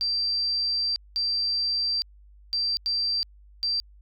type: tone bursts at uneven times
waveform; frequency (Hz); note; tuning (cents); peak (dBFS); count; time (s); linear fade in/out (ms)
sine; 4699; D8; 0; -23; 5; 0.01-0.96 / 1.16-2.02 / 2.53-2.77 / 2.86-3.23 / 3.63-3.8; 0
effects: added 50 Hz sine -49 dBFS peak until 4.01 s